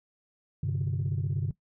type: chord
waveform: sine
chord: G suspended fourth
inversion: none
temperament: equal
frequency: 98 / 130.81 / 146.83 Hz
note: G2 / C3 / D3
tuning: 0 / 0 / 0 cents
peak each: -30 dBFS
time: 0.63-1.51 s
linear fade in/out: 5 ms
effects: noise-tail reverb RT60 0.1 s tail -18 dB re dry + tanh soft clip ceiling -22 dBFS